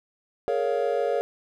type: chord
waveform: triangle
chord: Bb minor seventh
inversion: third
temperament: just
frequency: 419.5 / 466.2 / 559.4 / 699.2 Hz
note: Ab4 / Bb4 / Db5 / F5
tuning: +17 / 0 / +16 / +2 cents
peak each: -27 / -25 / -25 / -28 dBFS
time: 0.48-1.21 s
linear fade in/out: 0 ms
effects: none